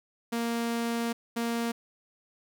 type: tone bursts at uneven times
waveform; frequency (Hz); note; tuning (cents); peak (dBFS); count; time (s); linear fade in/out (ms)
sawtooth; 233.1; A#3; 0; -24; 2; 0.32-1.13 / 1.36-1.72; 10
effects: none